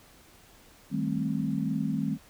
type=chord; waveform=sine; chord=A half-diminished seventh; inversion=second; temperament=just; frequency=158.4 / 198 / 220 / 264 Hz; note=Eb3 / G3 / A3 / C4; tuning=+31 / +18 / 0 / +16 cents; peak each=-32 dBFS; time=0.9-2.18 s; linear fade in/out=50 ms; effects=pink hiss -56 dBFS RMS until 2.29 s